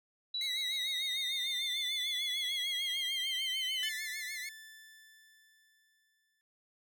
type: exponential sweep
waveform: sine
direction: down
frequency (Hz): 3944 to 3016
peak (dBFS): -33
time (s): 0.34-3.89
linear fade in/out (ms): 5
type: tone with vibrato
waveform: sawtooth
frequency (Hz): 2074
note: C7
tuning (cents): -16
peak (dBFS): -36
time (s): 0.41-4.49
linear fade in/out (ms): 2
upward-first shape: triangle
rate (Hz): 6.7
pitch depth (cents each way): 110
type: tone with exponential decay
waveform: sawtooth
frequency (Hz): 1757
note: A6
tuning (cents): -3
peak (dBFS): -34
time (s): 3.83-6.41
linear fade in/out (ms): 0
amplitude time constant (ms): 560
effects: none